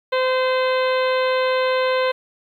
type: harmonic tone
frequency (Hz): 515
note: C5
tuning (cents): -28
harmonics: 1 / 2 / 3 / 4 / 5 / 6 / 7 / 8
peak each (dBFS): -18 / -24 / -28 / -30 / -32 / -34 / -35 / -36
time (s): 0.12-2.12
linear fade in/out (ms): 10
effects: 9-bit